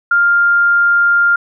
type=tone; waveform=sine; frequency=1400 Hz; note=F6; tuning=4 cents sharp; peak=-8 dBFS; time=0.11-1.36 s; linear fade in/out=5 ms; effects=none